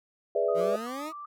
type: chord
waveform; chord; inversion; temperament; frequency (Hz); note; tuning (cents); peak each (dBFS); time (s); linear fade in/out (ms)
sine; E dominant seventh; first; equal; 415.3 / 493.9 / 587.3 / 659.3; G#4 / B4 / D5 / E5; 0 / 0 / 0 / 0; -29; 0.35-0.76; 5
type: tone with vibrato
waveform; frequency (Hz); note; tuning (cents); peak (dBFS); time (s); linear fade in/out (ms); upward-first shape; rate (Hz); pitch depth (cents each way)
sine; 1208; D6; +48; -38; 0.48-1.26; 10; square; 3.9; 54
type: exponential sweep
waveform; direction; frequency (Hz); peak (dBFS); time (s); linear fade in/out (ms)
20% pulse; up; 164.81 to 329.6; -30; 0.54-1.13; 50
effects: none